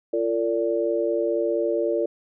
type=tone cluster; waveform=sine; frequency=343.5 / 453.8 / 578 Hz; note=F4 / A#4 / D5; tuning=-29 / -47 / -28 cents; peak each=-25 dBFS; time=0.13-2.06 s; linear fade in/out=5 ms; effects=none